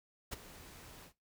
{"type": "noise with ADSR envelope", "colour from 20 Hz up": "pink", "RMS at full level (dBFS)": -39, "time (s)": [0.31, 1.13], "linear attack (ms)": 19, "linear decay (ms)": 19, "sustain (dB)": -15, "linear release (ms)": 89, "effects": ["noise-tail reverb RT60 0.2 s tail -17 dB re dry"]}